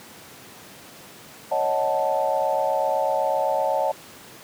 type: chord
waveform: sine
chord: D# half-diminished seventh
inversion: third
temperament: equal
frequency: 554.4 / 622.3 / 740 / 880 Hz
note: C#5 / D#5 / F#5 / A5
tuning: 0 / 0 / 0 / 0 cents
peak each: -25 / -25 / -27 / -25 dBFS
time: 1.51-3.92 s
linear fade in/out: 10 ms
effects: pink hiss -44 dBFS RMS until 4.43 s + high-pass 150 Hz 12 dB/octave